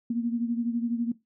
sine beating tone pair, 233.1 / 245.1 Hz, A#3 / B3, 0 / -13 cents, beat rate 12 Hz, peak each -26 / -32 dBFS, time 0.1-1.12 s, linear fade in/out 5 ms, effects noise-tail reverb RT60 0.2 s tail -18 dB re dry

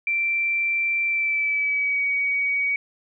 sine tone with pitch glide, 2349 to 2257 Hz, D7 to C#7, 0 to +31 cents, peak -20 dBFS, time 0.07-2.76 s, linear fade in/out 2 ms, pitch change -69 cents, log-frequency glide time 1.05-2.04 s, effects none

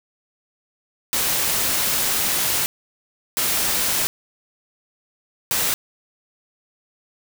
white noise bursts at uneven times, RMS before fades -21 dBFS, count 3, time 1.13-2.66 / 3.37-4.07 / 5.51-5.74 s, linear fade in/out 0 ms, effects none

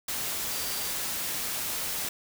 sine tone in noise, 4699 Hz, D8, in tune, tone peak -41 dBFS, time 0.51-0.91 s, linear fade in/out 5 ms, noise white, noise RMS -32 dBFS, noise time 0.08-2.09 s, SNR -12 dB, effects none

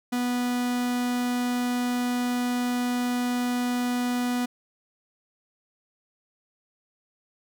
45% pulse tone, 245.7 Hz, B3, 9 cents flat, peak -24 dBFS, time 0.12-4.46 s, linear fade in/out 10 ms, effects none

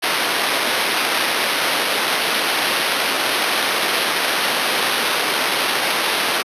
white noise with sample-and-hold, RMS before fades -19 dBFS, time 0.02-6.43 s, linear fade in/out 20 ms, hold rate 7350 Hz, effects high-pass 300 Hz 12 dB/octave + resampled to 32000 Hz

